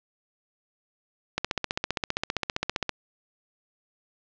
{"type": "click train", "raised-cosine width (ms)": 0.2, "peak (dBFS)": -8, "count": 24, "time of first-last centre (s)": [1.38, 2.893], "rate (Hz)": 15.2, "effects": ["low-pass 5000 Hz 12 dB/octave"]}